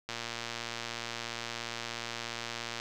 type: click train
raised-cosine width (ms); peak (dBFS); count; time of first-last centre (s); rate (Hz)
0.2; -19; 318; 0.09-2.799; 117
effects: none